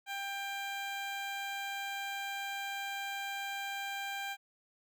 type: tone with notch filter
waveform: 15% pulse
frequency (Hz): 793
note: G5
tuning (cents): +20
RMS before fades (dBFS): -39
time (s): 0.06-4.37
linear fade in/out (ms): 50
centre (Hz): 9500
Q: 1.5
effects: none